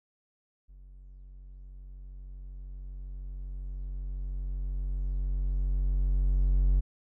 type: tone with level ramp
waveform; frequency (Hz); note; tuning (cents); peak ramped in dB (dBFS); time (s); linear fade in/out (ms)
triangle; 46.34; F#1; +3; -46 to -18; 0.68-6.81; 20
effects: none